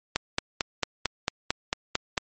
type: click train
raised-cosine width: 0.2 ms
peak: -6 dBFS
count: 10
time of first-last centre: 0.16-2.178 s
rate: 4.46 Hz
effects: MP3 32 kbps